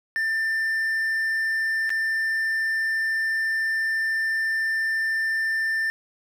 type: tone with dropouts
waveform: triangle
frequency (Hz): 1787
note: A6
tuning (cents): +26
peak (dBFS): -20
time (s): 0.16-5.9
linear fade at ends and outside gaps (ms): 0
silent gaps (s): 1.894-1.903
effects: none